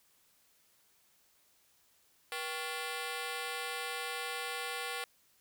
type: ring-modulated tone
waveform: 10% pulse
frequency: 631 Hz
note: D#5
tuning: 24 cents sharp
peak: -25 dBFS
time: 2.32-5.04 s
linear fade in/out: 0 ms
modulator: 150 Hz
effects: white hiss -69 dBFS RMS until 5.4 s